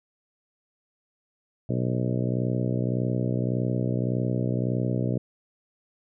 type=harmonic tone with a mistuned harmonic; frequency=61.74 Hz; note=B1; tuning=in tune; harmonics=2 / 3 / 4 / 5 / 6 / 7 / 8 / 9 / 10; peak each=-26 / -30 / -32 / -34 / -36 / -37 / -38 / -39 / -40 dBFS; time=1.69-5.18 s; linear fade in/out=5 ms; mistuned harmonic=10; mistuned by=+17 cents; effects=none